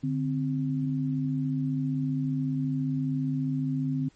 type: tone pair together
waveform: sine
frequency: 146.82 / 261.6 Hz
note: D3 / C4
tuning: 0 / 0 cents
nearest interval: minor seventh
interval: 1000 cents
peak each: -28 / -28 dBFS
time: 0.03-4.09 s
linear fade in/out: 10 ms
effects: pink hiss -63 dBFS RMS until 4.15 s + MP3 32 kbps